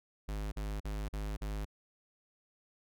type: tone bursts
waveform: square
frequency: 51.7 Hz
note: G#1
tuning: 7 cents flat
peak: -36 dBFS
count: 5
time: 0.28-1.652 s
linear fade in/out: 10 ms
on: 240 ms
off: 43 ms
effects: none